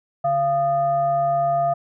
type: tone with frequency modulation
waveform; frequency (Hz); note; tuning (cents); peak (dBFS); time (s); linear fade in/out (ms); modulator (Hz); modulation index
sine; 688; F5; -26; -17; 0.24-1.74; 10; 544; 0.42
effects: none